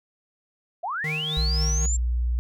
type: linear sweep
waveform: sine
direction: up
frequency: 623 to 7459 Hz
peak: -26 dBFS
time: 0.83-1.97 s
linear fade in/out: 10 ms
type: tone with tremolo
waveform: square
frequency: 154.5 Hz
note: D#3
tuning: 12 cents flat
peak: -29 dBFS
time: 1.04-1.86 s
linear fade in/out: 2 ms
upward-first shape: sine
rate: 3.8 Hz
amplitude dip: 45%
type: tone with pitch glide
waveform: sine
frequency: 60.5 to 60.01 Hz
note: B1 to B1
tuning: -35 to -49 cents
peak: -21 dBFS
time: 1.37-2.39 s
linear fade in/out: 0 ms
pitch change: -14 cents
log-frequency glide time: 1.48-1.6 s
effects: none